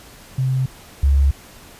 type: tone pair in turn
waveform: sine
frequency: 130.81 / 69.29 Hz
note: C3 / C#2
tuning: 0 / 0 cents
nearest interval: major seventh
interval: 1100 cents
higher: first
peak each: -16 / -11 dBFS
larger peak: second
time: 0.38-0.66 / 1.03-1.31 s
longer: neither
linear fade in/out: 5 ms
effects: pink hiss -43 dBFS RMS until 1.79 s + resampled to 32000 Hz